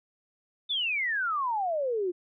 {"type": "exponential sweep", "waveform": "sine", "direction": "down", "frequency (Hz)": [3612, 343.1], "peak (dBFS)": -26, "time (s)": [0.69, 2.12], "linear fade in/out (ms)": 20, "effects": []}